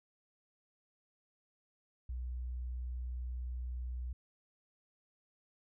sine tone, 61.74 Hz, B1, in tune, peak -37 dBFS, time 2.09-4.13 s, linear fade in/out 5 ms, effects none

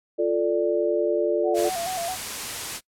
sine chord, D minor, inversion first, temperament equal, 349.2 / 440 / 587.3 Hz, F4 / A4 / D5, 0 / 0 / 0 cents, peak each -24 dBFS, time 0.18-1.7 s, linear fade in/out 20 ms
sine tone with vibrato, 713 Hz, F5, 36 cents sharp, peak -27 dBFS, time 1.43-2.17 s, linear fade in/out 50 ms, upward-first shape square, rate 4.6 Hz, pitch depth 75 cents each way
white noise, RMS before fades -31 dBFS, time 1.54-2.81 s, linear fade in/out 50 ms
effects noise-tail reverb RT60 0.1 s tail -23 dB re dry + low-pass 11000 Hz 12 dB/octave

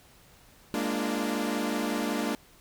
sawtooth chord, Bb dominant seventh, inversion third, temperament equal with one note detuned, 207.7 / 233.1 / 293.7 / 344 Hz, Ab3 / Bb3 / D4 / F4, 0 / 0 / 0 / -26 cents, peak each -30 / -28 / -28 / -33 dBFS, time 0.74-2.35 s, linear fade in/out 0 ms, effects pink hiss -57 dBFS RMS until 2.6 s

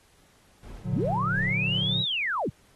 brown noise with tremolo, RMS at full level -41 dBFS, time 0.63-2 s, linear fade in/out 0 ms, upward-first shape sine, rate 2.8 Hz, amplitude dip 65%
triangle chord, Bb augmented, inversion none, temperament just, 116.54 / 145.68 / 182.1 Hz, Bb2 / D3 / F#3, 0 / -14 / -27 cents, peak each -29 / -30 / -29 dBFS, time 0.83-2.05 s, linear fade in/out 50 ms
sine linear two-way sweep, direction up then down, 64 to 3903 to 64 Hz, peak -25 dBFS, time 0.92-2.5 s, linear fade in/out 10 ms, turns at 2.02 s
effects pink hiss -61 dBFS RMS until 2.75 s + AAC 32 kbps

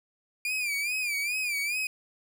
40% pulse tone with vibrato, 2391 Hz, D7, 30 cents sharp, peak -27 dBFS, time 0.45-1.87 s, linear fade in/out 2 ms, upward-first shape sine, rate 2.4 Hz, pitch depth 110 cents each way, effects none

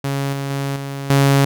sawtooth tone with level steps, 138.59 Hz, C#3, in tune, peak -15 / -18 / -16 / -21 / -7 dBFS, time 0.04-1.45 s, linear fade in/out 5 ms, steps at 0.33 / 0.5 / 0.76 / 1.1 s, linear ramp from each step 2 ms, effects none

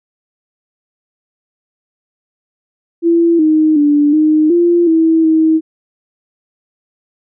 sine tone with pitch steps, 337 / 311.3 / 292.6 / 308.6 / 345.2 / 324.3 / 318.3 Hz, E4 / D#4 / D4 / D#4 / F4 / E4 / D#4, +38 / +1 / -6 / -14 / -20 / -28 / +39 cents, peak -7 dBFS, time 3.02-5.61 s, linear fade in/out 50 ms, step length 370 ms, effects none

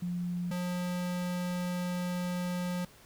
sine / square tone pair in turn, 176.4 / 178.55 Hz, F3 / F3, +18 / +39 cents, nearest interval unison, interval 21 cents, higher second, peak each -31 / -32 dBFS, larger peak first, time 0.02-0.51 / 0.51-2.85 s, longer second, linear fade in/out 5 ms, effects pink hiss -57 dBFS RMS until 3.05 s

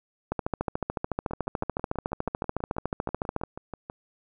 two click trains, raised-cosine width 1 ms, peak -13 / -22 dBFS, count 44 / 17, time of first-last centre 0.32-3.436 / 1.31-3.899 s, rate 13.8 / 6.18 Hz, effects none

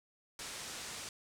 white low-pass noise, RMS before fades -45 dBFS, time 0.39-1.09 s, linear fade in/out 2 ms, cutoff 8700 Hz, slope 24 dB/octave, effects none

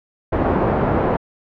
white low-pass noise, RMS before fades -18 dBFS, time 0.32-1.17 s, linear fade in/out 10 ms, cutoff 650 Hz, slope 12 dB/octave, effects low-pass 2000 Hz 12 dB/octave

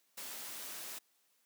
white noise, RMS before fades -45 dBFS, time 0.17-0.99 s, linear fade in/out 10 ms, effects white hiss -74 dBFS RMS until 1.45 s + high-pass 200 Hz 12 dB/octave

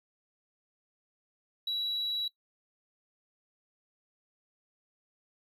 triangle tone, 3907 Hz, B7, 19 cents flat, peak -27 dBFS, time 1.67-2.28 s, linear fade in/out 5 ms, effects noise-tail reverb RT60 0.1 s tail -19 dB re dry + tanh soft clip ceiling -27 dBFS

